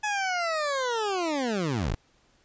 20% pulse linear sweep, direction down, 855 to 35 Hz, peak -21 dBFS, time 0.03-1.95 s, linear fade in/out 10 ms, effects pink hiss -64 dBFS RMS until 2.44 s + resampled to 16000 Hz

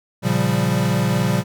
square chord, G half-diminished seventh, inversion first, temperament equal, 116.54 / 138.59 / 174.61 / 196 Hz, Bb2 / Db3 / F3 / G3, 0 / 0 / 0 / 0 cents, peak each -23 dBFS, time 0.22-1.44 s, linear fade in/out 50 ms, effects none

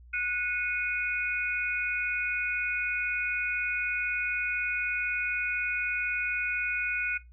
sine tone cluster, 1465 / 2179 / 2481 Hz, F#6 / C#7 / D#7, -18 / -30 / -6 cents, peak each -32 / -34 / -31 dBFS, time 0.13-7.18 s, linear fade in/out 10 ms, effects noise-tail reverb RT60 0.2 s tail -18 dB re dry + added 60 Hz sine -49 dBFS peak until 7.32 s

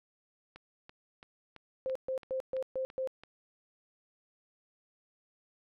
click train, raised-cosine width 0.3 ms, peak -33 dBFS, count 9, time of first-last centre 0.56-3.236 s, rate 2.99 Hz
sine tone bursts, 523.3 Hz, C5, in tune, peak -31 dBFS, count 6, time 1.86-3.074 s, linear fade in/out 0 ms, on 94 ms, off 130 ms
effects none

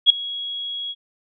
sine tone with ADSR envelope, 3322 Hz, G#7, in tune, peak -5 dBFS, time 0.06-0.95 s, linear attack 39 ms, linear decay 6 ms, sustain -21 dB, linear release 45 ms, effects none

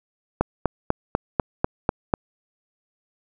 click train, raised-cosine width 1 ms, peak -4 dBFS, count 8, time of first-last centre 0.41-2.138 s, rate 4.05 Hz, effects none

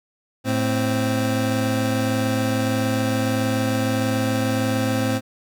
25% pulse tone pair together, 110 / 261.6 Hz, A2 / C4, 0 / 0 cents, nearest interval octave + minor third, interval 1500 cents, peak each -19 / -18 dBFS, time 0.44-5.21 s, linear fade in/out 50 ms, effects none

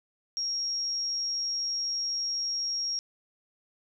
sine tone, 5588 Hz, F8, in tune, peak -28 dBFS, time 0.37-2.99 s, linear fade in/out 0 ms, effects none

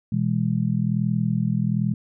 sine chord, E major, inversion second, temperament just, 123.61 / 164.81 / 206 Hz, B2 / E3 / G#3, +2 / 0 / -14 cents, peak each -24 dBFS, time 0.12-1.94 s, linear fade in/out 5 ms, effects none

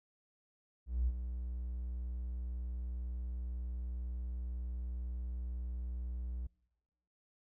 triangle tone with ADSR envelope, 61 Hz, B1, 21 cents flat, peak -24 dBFS, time 0.86-6.47 s, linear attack 210 ms, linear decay 44 ms, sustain -11 dB, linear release 6 ms, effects noise-tail reverb RT60 1.0 s tail -26 dB re dry + tanh soft clip ceiling -26 dBFS

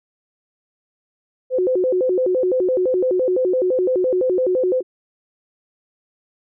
sine tone with vibrato, 433.1 Hz, A4, 27 cents flat, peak -15 dBFS, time 1.5-4.83 s, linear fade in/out 50 ms, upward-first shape square, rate 5.9 Hz, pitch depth 290 cents each way, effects none

